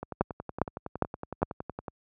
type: two click trains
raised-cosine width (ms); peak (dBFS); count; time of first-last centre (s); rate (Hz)
1; -21 / -9; 21 / 4; 0.03-1.882 / 0.21-1.43; 10.8 / 2.46
effects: high-pass 60 Hz 12 dB/octave